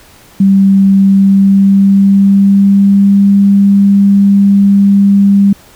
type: tone with pitch glide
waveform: sine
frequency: 195 to 199.1 Hz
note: G3 to G3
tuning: -9 to +27 cents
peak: -3 dBFS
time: 0.4-5.53 s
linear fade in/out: 5 ms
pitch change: +36 cents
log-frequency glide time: 0.97-3.25 s
effects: pink hiss -40 dBFS RMS until 5.75 s